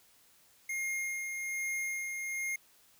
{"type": "tone with tremolo", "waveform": "square", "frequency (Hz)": 2133, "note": "C7", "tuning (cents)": 33, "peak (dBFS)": -33, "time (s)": [0.69, 2.56], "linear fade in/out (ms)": 5, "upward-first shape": "sine", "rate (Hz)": 1.2, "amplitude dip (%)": 35, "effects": ["white hiss -64 dBFS RMS until 2.99 s"]}